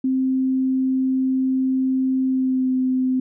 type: tone with pitch glide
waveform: sine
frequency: 261.6 to 257.7 Hz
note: C4 to C4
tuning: 0 to -26 cents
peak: -17 dBFS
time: 0.04-3.2 s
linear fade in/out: 5 ms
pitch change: -26 cents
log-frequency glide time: 2.26-2.73 s
effects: none